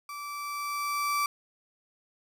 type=tone with level ramp; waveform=35% pulse; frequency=1162 Hz; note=D6; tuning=19 cents flat; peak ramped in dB=-36 to -23 dBFS; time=0.09-1.26 s; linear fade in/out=2 ms; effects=none